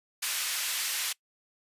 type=high-pass noise; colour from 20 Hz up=pink; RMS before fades=-31 dBFS; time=0.22-1.13 s; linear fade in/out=10 ms; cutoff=2200 Hz; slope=12 dB/octave; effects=noise-tail reverb RT60 0.1 s tail -23 dB re dry + resampled to 32000 Hz